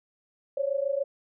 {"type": "tone pair together", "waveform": "sine", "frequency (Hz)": [542, 568.9], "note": ["C#5", "C#5"], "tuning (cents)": [-39, 45], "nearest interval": "minor second", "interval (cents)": 84, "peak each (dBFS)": -28, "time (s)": [0.57, 1.04], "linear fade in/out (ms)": 5, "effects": []}